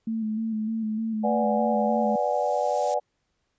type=tone with vibrato; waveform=sine; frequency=220 Hz; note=A3; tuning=in tune; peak=-25 dBFS; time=0.07-2.16 s; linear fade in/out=5 ms; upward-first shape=square; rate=3.3 Hz; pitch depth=30 cents each way
type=chord; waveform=sine; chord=G# half-diminished seventh; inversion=first; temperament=equal; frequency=493.9 / 587.3 / 740 / 830.6 Hz; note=B4 / D5 / F#5 / G#5; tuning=0 / 0 / 0 / 0 cents; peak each=-29 / -26 / -27 / -29 dBFS; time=1.23-3 s; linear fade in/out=20 ms
type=noise with exponential growth; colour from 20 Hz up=violet; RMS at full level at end=-30 dBFS; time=1.28-2.94 s; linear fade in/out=0 ms; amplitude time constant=360 ms
effects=pink hiss -75 dBFS RMS until 3.58 s + resampled to 16000 Hz